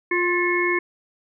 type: harmonic tone with a mistuned harmonic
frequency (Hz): 352.1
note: F4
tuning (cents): +14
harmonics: 1 / 3 / 5 / 6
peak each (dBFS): -22 / -27 / -26 / -23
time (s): 0.11-0.79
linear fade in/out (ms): 5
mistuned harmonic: 6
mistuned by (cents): +51
effects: none